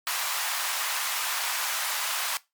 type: high-pass noise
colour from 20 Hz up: pink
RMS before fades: -29 dBFS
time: 0.07-2.37 s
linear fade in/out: 0 ms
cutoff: 860 Hz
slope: 24 dB/octave
effects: noise-tail reverb RT60 0.2 s tail -19 dB re dry + MP3 96 kbps